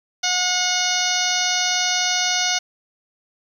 harmonic tone with a mistuned harmonic, 726 Hz, F#5, 33 cents flat, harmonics 1 / 2 / 3 / 4 / 5 / 6 / 7 / 8 / 9, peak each -27 / -27 / -27 / -27 / -27 / -27 / -27 / -27 / -27 dBFS, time 0.23-2.59 s, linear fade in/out 10 ms, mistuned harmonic 9, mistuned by -65 cents, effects 8-bit

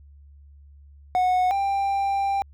triangle tone pair in turn, 733 / 791.1 Hz, F#5 / G5, -16 / +16 cents, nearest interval minor second, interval 132 cents, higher second, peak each -16 / -19 dBFS, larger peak first, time 1.15-1.51 / 1.51-2.42 s, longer second, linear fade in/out 0 ms, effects added 71 Hz sine -46 dBFS peak until 2.53 s

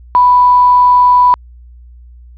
sine tone with quantisation, 989 Hz, B5, 2 cents sharp, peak -4 dBFS, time 0.15-1.34 s, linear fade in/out 0 ms, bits 5, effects added 60 Hz sine -34 dBFS peak until 2.37 s + resampled to 11025 Hz

